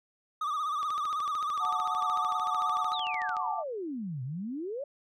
triangle tone with vibrato, 1204 Hz, D6, 43 cents sharp, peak -27 dBFS, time 0.41-2.94 s, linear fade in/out 5 ms, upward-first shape sine, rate 16 Hz, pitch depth 90 cents each way
click train, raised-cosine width 0.2 ms, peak -27 dBFS, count 35, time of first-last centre 0.83-3.367 s, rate 13.4 Hz
sine chord, D major, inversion first, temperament just, 734.2 / 881 / 1174.7 Hz, F#5 / A5 / D6, -14 / +2 / 0 cents, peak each -35 / -35 / -36 dBFS, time 1.59-3.64 s, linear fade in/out 50 ms
sine exponential two-way sweep, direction down then up, 4024 to 121.8 to 591 Hz, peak -33 dBFS, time 2.93-4.84 s, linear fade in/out 5 ms, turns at 4.23 s
effects none

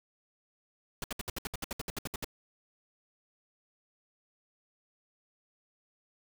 pink noise bursts, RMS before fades -36 dBFS, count 15, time 1.02-2.245 s, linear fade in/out 2 ms, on 21 ms, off 65 ms, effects none

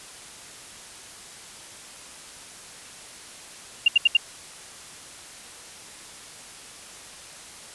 sine tone bursts, 2794 Hz, F7, in tune, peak -12 dBFS, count 4, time 3.86-4.17 s, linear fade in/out 5 ms, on 22 ms, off 74 ms, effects white hiss -43 dBFS RMS until 7.74 s + resampled to 24000 Hz

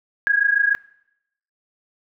sine tone pair together, 1634.5 / 1661.2 Hz, G#6 / G#6, -28 / 0 cents, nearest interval unison, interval 28 cents, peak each -18 dBFS, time 0.27-0.75 s, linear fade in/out 0 ms, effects noise-tail reverb RT60 0.8 s tail -22 dB re dry

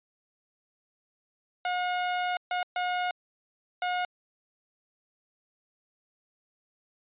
sawtooth tone bursts at uneven times, 721 Hz, F#5, 45 cents flat, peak -23 dBFS, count 4, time 1.65-2.37 / 2.51-2.63 / 2.76-3.11 / 3.82-4.05 s, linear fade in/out 2 ms, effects resampled to 8000 Hz

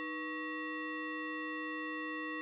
sine tone with frequency modulation, 1108.7 Hz, C#6, in tune, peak -37 dBFS, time 0-2.41 s, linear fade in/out 0 ms, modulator 799 Hz, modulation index 1.7, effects none

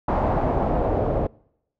pink noise with low-pass filter sweep, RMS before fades -22 dBFS, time 0.08-1.27 s, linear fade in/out 5 ms, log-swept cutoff 870 to 570 Hz, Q 2.2, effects noise-tail reverb RT60 0.8 s tail -26 dB re dry

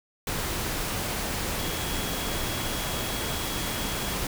sine tone in noise, 3322 Hz, G#7, in tune, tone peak -39 dBFS, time 1.59-4.14 s, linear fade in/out 2 ms, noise pink, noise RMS -30 dBFS, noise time 0.27-4.27 s, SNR -12 dB, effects none

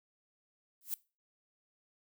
violet noise with exponential growth, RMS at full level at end -32 dBFS, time 0.81-0.94 s, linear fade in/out 1 ms, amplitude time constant 28 ms, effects noise-tail reverb RT60 0.3 s tail -22 dB re dry

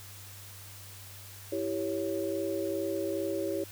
sine chord, C# diminished, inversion first, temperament equal, 329.6 / 392 / 554.4 Hz, E4 / G4 / C#5, 0 / 0 / 0 cents, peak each -34 dBFS, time 1.52-3.64 s, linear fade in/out 5 ms, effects added 98 Hz sine -49 dBFS peak until 3.71 s + white hiss -49 dBFS RMS until 3.71 s

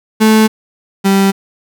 35% pulse tone pair in turn, 218.2 / 195.4 Hz, A3 / G3, -14 / -5 cents, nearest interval major second, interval 191 cents, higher first, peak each -4 / -6 dBFS, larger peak first, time 0.2-0.48 / 1.04-1.32 s, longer neither, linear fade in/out 20 ms, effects none

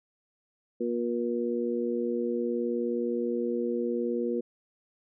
harmonic tone, 119.3 Hz, A#2, 41 cents sharp, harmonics 2 / 3 / 4, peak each -31 / -31 / -31 dBFS, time 0.8-4.41 s, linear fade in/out 10 ms, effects none

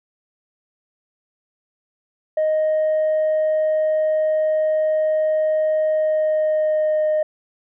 sine tone with pitch glide, 622.3 to 615.9 Hz, D#5 to D#5, 0 to -18 cents, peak -14 dBFS, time 2.37-7.23 s, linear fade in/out 5 ms, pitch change -18 cents, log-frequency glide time 5.91-7.06 s, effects tanh soft clip ceiling -14 dBFS

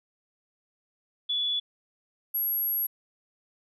sine tone pair in turn, 3427 / 11527 Hz, A7 / F#9, -46 / -46 cents, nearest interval octave + major sixth, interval 2100 cents, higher second, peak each -25 dBFS, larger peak neither, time 1.29-1.6 / 2.34-2.87 s, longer second, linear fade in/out 10 ms, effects none

